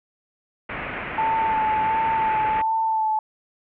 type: low-pass noise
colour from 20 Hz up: white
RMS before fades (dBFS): -31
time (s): 0.69-2.62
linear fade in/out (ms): 5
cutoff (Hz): 2500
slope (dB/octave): 48
type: tone with vibrato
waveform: sine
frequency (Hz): 880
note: A5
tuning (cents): 0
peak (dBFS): -19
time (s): 1.18-3.19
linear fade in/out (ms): 2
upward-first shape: sine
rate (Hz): 1.4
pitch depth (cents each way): 25
effects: none